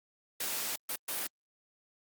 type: noise bursts at uneven times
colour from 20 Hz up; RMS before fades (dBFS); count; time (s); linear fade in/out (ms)
white; -35; 3; 0.4-0.76 / 0.89-0.96 / 1.08-1.27; 5
effects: high-pass 200 Hz 12 dB/octave + Opus 48 kbps